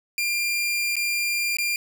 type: tone with dropouts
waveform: sawtooth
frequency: 2393 Hz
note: D7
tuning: 32 cents sharp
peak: -19 dBFS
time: 0.18-1.76 s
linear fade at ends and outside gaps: 1 ms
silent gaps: 0.956-0.966 / 1.569-1.585 s
effects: none